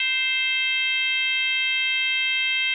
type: tone with frequency modulation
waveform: sine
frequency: 2637 Hz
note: E7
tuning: in tune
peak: -20 dBFS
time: 0-2.74 s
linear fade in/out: 2 ms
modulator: 541 Hz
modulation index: 1.3
effects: none